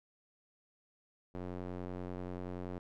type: tone with band-pass filter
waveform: square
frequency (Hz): 45.19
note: F#1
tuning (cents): -40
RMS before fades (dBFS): -42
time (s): 1.34-2.79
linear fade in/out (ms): 10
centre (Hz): 380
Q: 0.76
effects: none